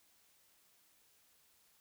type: silence
effects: white hiss -70 dBFS RMS until 1.8 s